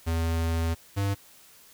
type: tone pair in turn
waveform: square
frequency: 82.41 / 99.36 Hz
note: E2 / G2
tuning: 0 / +24 cents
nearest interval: minor third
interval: 324 cents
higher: second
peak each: -25 dBFS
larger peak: neither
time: 0.06-0.75 / 0.96-1.15 s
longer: first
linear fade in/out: 20 ms
effects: white hiss -54 dBFS RMS until 1.73 s